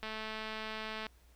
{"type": "click train", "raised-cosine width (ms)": 0.3, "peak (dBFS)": -25, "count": 227, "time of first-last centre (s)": [0.03, 1.067], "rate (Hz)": 218, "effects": ["added 60 Hz sine -60 dBFS peak until 1.35 s", "pink hiss -68 dBFS RMS until 1.35 s"]}